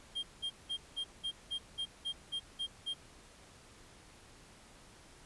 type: tone bursts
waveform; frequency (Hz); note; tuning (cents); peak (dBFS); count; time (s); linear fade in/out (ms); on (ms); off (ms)
triangle; 3207; G7; +39; -33; 11; 0.15-2.941; 20; 81; 190
effects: pink hiss -58 dBFS RMS until 5.25 s + resampled to 24000 Hz